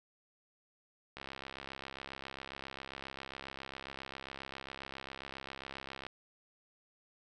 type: click train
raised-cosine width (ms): 0.3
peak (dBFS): -27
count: 331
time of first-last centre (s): 1.17-6.066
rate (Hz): 67.4
effects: none